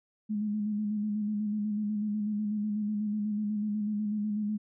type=tone with vibrato; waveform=sine; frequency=210 Hz; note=G#3; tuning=19 cents sharp; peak=-28 dBFS; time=0.29-4.58 s; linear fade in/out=20 ms; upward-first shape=square; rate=8.1 Hz; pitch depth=30 cents each way; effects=none